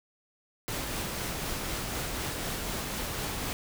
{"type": "noise with tremolo", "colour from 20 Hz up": "pink", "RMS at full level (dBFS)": -33, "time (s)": [0.68, 3.53], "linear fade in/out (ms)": 0, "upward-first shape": "triangle", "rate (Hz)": 4, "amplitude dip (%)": 25, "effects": []}